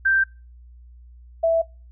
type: tone pair in turn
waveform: sine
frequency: 1568 / 659.3 Hz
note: G6 / E5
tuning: 0 / 0 cents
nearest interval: octave + minor third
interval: 1500 cents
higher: first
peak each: -15 dBFS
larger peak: neither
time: 0.05-0.24 / 1.43-1.62 s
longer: neither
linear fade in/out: 10 ms
effects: noise-tail reverb RT60 0.3 s tail -24 dB re dry + added 60 Hz sine -43 dBFS peak until 1.91 s